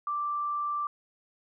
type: tone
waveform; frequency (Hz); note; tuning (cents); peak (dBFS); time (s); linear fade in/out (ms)
sine; 1174.7; D6; 0; -28; 0.07-0.87; 2
effects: none